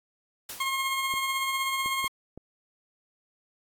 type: noise with exponential decay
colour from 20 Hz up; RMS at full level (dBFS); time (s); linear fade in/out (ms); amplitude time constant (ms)
white; -35; 0.49-0.88; 5; 84
type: tone with tremolo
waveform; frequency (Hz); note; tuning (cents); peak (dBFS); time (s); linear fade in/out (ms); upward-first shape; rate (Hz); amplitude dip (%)
20% pulse; 1074; C6; +45; -20; 0.6-2.08; 5; triangle; 16; 40
type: clicks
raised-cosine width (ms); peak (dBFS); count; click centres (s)
2; -29; 4; 1.139 / 1.86 / 2.043 / 2.376
effects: AAC 64 kbps